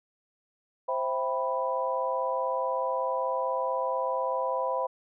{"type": "chord", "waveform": "sine", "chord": "C major seventh", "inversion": "none", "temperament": "equal", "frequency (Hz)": [523.3, 659.3, 784, 987.8], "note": ["C5", "E5", "G5", "B5"], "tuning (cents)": [0, 0, 0, 0], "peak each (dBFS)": [-30, -34, -36, -30], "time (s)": [0.88, 4.87], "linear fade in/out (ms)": 10, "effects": []}